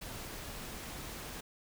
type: noise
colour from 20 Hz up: pink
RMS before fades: -44 dBFS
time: 0.01-1.41 s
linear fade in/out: 10 ms
effects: none